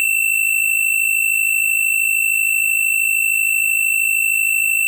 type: tone pair together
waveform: square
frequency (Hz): 2656 / 2709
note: E7 / E7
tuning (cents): +12 / +47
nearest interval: unison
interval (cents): 35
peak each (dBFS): -18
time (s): 0-4.87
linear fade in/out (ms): 0
effects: none